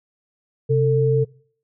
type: tone pair together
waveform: sine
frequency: 132.3 / 446.9 Hz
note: C3 / A4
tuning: +20 / +27 cents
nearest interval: octave + major sixth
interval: 2107 cents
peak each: -17 dBFS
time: 0.69-1.25 s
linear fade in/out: 20 ms
effects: noise-tail reverb RT60 0.5 s tail -22 dB re dry